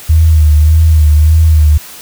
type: tone with vibrato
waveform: sine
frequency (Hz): 77.78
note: D#2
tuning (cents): 0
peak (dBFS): -3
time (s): 0.09-1.78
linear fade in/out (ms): 10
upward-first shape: sine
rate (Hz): 1.7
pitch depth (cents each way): 61
effects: white hiss -31 dBFS RMS until 2.01 s